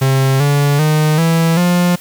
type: tone with pitch steps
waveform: 45% pulse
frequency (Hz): 133.8 / 143.4 / 153.7 / 164.73 / 176.55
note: C3 / D3 / D#3 / E3 / F3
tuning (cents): +39 / -41 / -21 / -1 / +19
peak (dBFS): -10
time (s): 0.01-1.96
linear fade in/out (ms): 10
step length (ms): 390
effects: white hiss -37 dBFS RMS until 2 s